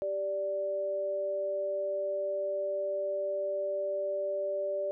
sine tone pair together, 392 / 586 Hz, G4 / D5, 0 / -4 cents, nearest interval perfect fifth, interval 696 cents, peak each -38 / -30 dBFS, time 0.02-4.91 s, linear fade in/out 0 ms, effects none

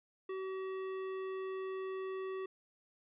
sine tone with tanh clipping, 380 Hz, F#4, 46 cents sharp, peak -40 dBFS, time 0.29-2.46 s, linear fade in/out 5 ms, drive 16 dB, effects resampled to 8000 Hz

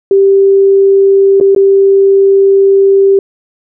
sine tone with dropouts, 392 Hz, G4, in tune, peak -3 dBFS, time 0.11-3.19 s, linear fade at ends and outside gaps 2 ms, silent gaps 1.401-1.41 / 1.549-1.562 s, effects none

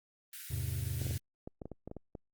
white high-pass noise, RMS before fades -46 dBFS, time 0.33-1.18 s, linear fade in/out 2 ms, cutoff 1400 Hz, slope 96 dB/octave
triangle chord, E augmented, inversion none, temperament equal, 82.41 / 103.83 / 130.81 Hz, E2 / G#2 / B#2, 0 / 0 / 0 cents, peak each -36 dBFS, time 0.5-1.18 s, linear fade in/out 10 ms
clicks, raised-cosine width 2 ms, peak -29 dBFS, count 11, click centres 1.016 / 1.067 / 1.11 / 1.475 / 1.618 / 1.656 / 1.717 / 1.876 / 1.914 / 1.967 / 2.152 s
effects Opus 24 kbps

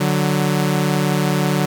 sawtooth tone pair together, 147.55 / 185.9 Hz, D3 / F#3, +8 / +8 cents, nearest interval major third, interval 400 cents, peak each -14 / -15 dBFS, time 0-1.66 s, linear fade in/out 10 ms, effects none

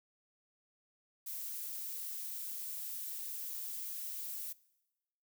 violet noise, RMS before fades -42 dBFS, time 1.26-4.53 s, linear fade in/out 10 ms, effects noise-tail reverb RT60 1.0 s tail -22 dB re dry

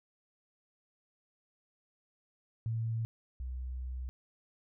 sine tone pair in turn, 113.5 / 63.3 Hz, A#2 / B1, -46 / +43 cents, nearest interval minor seventh, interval 1011 cents, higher first, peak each -31 / -36 dBFS, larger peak first, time 2.66-3.05 / 3.4-4.09 s, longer second, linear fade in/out 0 ms, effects none

